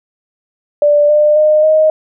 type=tone with pitch steps; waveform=sine; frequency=587.3 / 599.3 / 611.5 / 624 Hz; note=D5 / D5 / D#5 / D#5; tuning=0 / +35 / -30 / +5 cents; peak=-6 dBFS; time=0.82-1.9 s; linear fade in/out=2 ms; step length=270 ms; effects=none